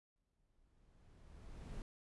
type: noise with exponential growth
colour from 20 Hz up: brown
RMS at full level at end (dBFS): -45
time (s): 0.16-1.82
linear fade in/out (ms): 1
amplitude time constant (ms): 360
effects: resampled to 24000 Hz